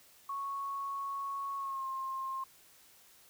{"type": "tone with pitch glide", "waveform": "sine", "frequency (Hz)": [1106, 1063.4], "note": ["C#6", "C6"], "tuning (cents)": [-4, 28], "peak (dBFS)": -35, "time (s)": [0.29, 2.44], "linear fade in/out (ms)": 5, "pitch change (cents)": -68, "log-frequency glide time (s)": [1.57, 1.86], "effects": ["white hiss -61 dBFS RMS until 3.29 s"]}